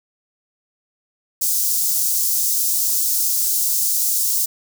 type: high-pass noise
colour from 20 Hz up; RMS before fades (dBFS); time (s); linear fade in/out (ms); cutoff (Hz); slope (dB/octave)
white; -19; 1.41-4.46; 10; 5400; 24
effects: none